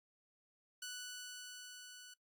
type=tone with level ramp; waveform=10% pulse; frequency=1483 Hz; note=F#6; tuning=4 cents sharp; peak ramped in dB=-35 to -45 dBFS; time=0.82-2.14 s; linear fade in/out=5 ms; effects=noise-tail reverb RT60 0.1 s tail -19 dB re dry + Opus 48 kbps